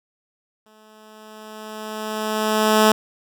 10% pulse tone with exponential growth, 215.9 Hz, A3, 33 cents flat, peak -3 dBFS, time 0.66-2.92 s, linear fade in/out 2 ms, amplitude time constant 490 ms, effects none

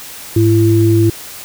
sine tone pair together, 106.15 / 337 Hz, G#2 / E4, +38 / +38 cents, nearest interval octave + minor sixth, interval 2000 cents, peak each -10 dBFS, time 0.36-1.1 s, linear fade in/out 5 ms, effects white hiss -31 dBFS RMS until 1.44 s

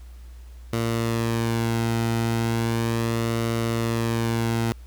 sawtooth tone with flanger, 115.2 Hz, A#2, 20 cents flat, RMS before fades -24 dBFS, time 0.73-4.72 s, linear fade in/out 0 ms, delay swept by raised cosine 1.2 to 1.79 ms, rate 0.36 Hz, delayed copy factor -0.5, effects added 60 Hz sine -39 dBFS peak until 4.86 s + pink hiss -57 dBFS RMS until 4.86 s

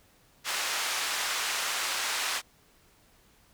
pink band-pass noise, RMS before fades -31 dBFS, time 0.44-2.42 s, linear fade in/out 50 ms, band 1100 to 8800 Hz, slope 12 dB/octave, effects pink hiss -62 dBFS RMS until 3.53 s

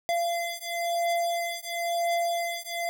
square beating tone pair, 685 / 685.98 Hz, F5 / F5, -34 / -31 cents, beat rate 0.98 Hz, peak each -30 dBFS, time 0.09-2.89 s, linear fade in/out 0 ms, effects none

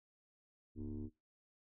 sine tone with frequency modulation, 164.81 Hz, E3, in tune, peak -40 dBFS, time 0.75-1.1 s, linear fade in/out 50 ms, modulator 72 Hz, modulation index 2.4, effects noise-tail reverb RT60 0.2 s tail -19 dB re dry + tanh soft clip ceiling -36 dBFS

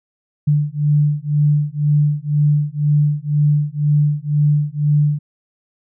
sine beating tone pair, 146.83 / 148.83 Hz, D3 / D3, 0 / +23 cents, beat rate 2 Hz, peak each -16 / -16 dBFS, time 0.47-5.19 s, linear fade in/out 10 ms, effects none

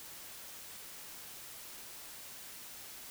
silence, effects white hiss -49 dBFS RMS until 3.1 s

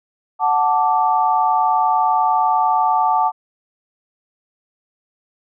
sine chord, D major, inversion first, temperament equal with one note detuned, 740 / 880 / 1168.6 Hz, F#5 / A5 / D6, 0 / 0 / -9 cents, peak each -18 / -16 / -20 dBFS, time 0.39-3.32 s, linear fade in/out 50 ms, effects none

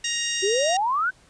harmonic tone, 938 Hz, A#5, 11 cents sharp, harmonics 2 / 3 / 4 / 5 / 6 / 7 / 8 / 9, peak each -31 / -30 / -31 / -41 / -29 / -35 / -38 / -38 dBFS, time 0.04-0.77 s, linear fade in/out 5 ms
sine exponential sweep, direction up, 370 to 1563 Hz, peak -20 dBFS, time 0.42-1.11 s, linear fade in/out 20 ms
effects pink hiss -56 dBFS RMS until 1.29 s + resampled to 22050 Hz

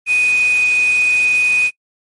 sine tone in noise, 2489 Hz, D#7, in tune, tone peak -11 dBFS, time 0.06-1.71 s, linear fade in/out 50 ms, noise white, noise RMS -29 dBFS, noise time 0.06-1.71 s, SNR +15 dB, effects noise-tail reverb RT60 0.1 s tail -24 dB re dry + MP3 48 kbps

